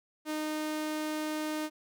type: tone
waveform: sawtooth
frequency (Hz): 307.5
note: D#4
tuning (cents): -20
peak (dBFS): -28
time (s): 0.25-1.7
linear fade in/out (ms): 50
effects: none